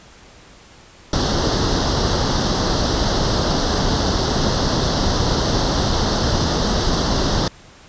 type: noise with comb filter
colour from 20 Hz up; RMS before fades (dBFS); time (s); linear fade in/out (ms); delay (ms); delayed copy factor
pink; -18; 1.13-7.48; 2; 0.21; +0.85
effects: pink hiss -45 dBFS RMS until 7.88 s + resampled to 16000 Hz